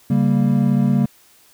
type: chord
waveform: triangle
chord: G diminished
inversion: second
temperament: equal with one note detuned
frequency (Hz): 140.85 / 196 / 233.1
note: Db3 / G3 / Bb3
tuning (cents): +28 / 0 / 0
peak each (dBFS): -16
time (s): 0.1-1.06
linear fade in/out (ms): 5
effects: white hiss -52 dBFS RMS until 1.53 s